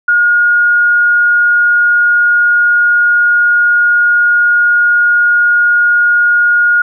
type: tone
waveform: sine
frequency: 1432 Hz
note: F6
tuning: 43 cents sharp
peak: -6 dBFS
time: 0.08-6.82 s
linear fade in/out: 5 ms
effects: none